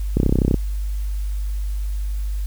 click train, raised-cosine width 3 ms, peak -4 dBFS, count 13, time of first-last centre 0.17-0.543 s, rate 32.2 Hz, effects added 50 Hz sine -21 dBFS peak until 2.46 s + white hiss -47 dBFS RMS until 2.46 s

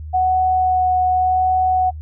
sine tone with vibrato, 740 Hz, F#5, in tune, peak -13 dBFS, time 0.13-1.91 s, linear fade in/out 20 ms, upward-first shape sine, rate 0.87 Hz, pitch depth 9 cents each way, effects noise-tail reverb RT60 0.1 s tail -24 dB re dry + added 77 Hz sine -28 dBFS peak until 2.01 s

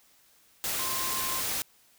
sine tone in noise, 1052 Hz, C6, 9 cents sharp, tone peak -36 dBFS, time 0.79-1.41 s, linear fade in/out 0 ms, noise white, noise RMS -31 dBFS, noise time 0.64-1.62 s, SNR -8 dB, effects white hiss -62 dBFS RMS until 1.98 s

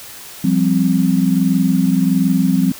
sine chord, F suspended second, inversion none, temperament equal, 174.61 / 196 / 261.6 Hz, F3 / G3 / C4, 0 / 0 / 0 cents, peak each -16 dBFS, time 0.44-2.72 s, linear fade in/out 5 ms, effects white hiss -35 dBFS RMS until 2.79 s

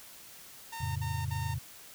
sawtooth tone bursts, 914 Hz, A#5, 34 cents flat, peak -35 dBFS, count 3, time 0.72-1.544 s, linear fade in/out 10 ms, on 240 ms, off 52 ms
sine chord, F augmented, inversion none, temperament equal, 87.31 / 110 / 138.59 Hz, F2 / A2 / C#3, 0 / 0 / 0 cents, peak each -36 dBFS, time 0.8-1.59 s, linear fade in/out 10 ms
effects white hiss -51 dBFS RMS until 1.94 s

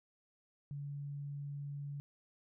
sine tone, 142.8 Hz, D3, 48 cents flat, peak -40 dBFS, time 0.71-2 s, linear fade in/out 0 ms, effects none

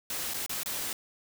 white noise with dropouts, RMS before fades -34 dBFS, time 0.1-0.93 s, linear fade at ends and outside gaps 2 ms, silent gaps 0.337-0.342 / 0.463-0.494 / 0.633-0.659 s, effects none

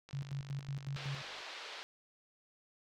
click train, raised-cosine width 0.2 ms, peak -35 dBFS, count 67, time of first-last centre 0.09-1.405 s, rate 50.2 Hz
sine tone with tremolo, 138.59 Hz, C#3, in tune, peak -36 dBFS, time 0.13-1.22 s, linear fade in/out 5 ms, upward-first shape square, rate 5.4 Hz, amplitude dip 70%
white band-pass noise, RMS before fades -47 dBFS, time 0.96-1.83 s, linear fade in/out 0 ms, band 410 to 4300 Hz, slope 24 dB/octave
effects none

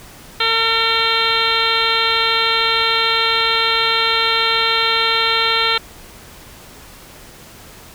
harmonic tone with a mistuned harmonic, 453.3 Hz, A#4, 48 cents flat, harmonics 1 / 2 / 3 / 4 / 5 / 6 / 7 / 8 / 9, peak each -25 / -25 / -20 / -25 / -22 / -25 / -21 / -22 / -22 dBFS, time 0.4-5.78 s, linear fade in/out 5 ms, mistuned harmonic 6, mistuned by +17 cents, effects pink hiss -40 dBFS RMS until 7.94 s

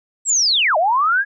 sine linear two-way sweep, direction down then up, 7902 to 596 to 1691 Hz, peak -13 dBFS, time 0.25-1.25 s, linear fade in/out 50 ms, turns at 0.77 s, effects none

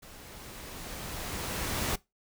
pink noise with level ramp, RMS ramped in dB -50 to -30 dBFS, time 0.02-1.96 s, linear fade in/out 10 ms, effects noise-tail reverb RT60 0.2 s tail -21 dB re dry

